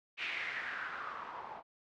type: noise with low-pass filter sweep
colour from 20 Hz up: blue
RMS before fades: -41 dBFS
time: 0.17-1.63 s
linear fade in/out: 50 ms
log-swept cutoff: 2600 to 820 Hz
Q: 3.8
effects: low-pass 4000 Hz 12 dB/octave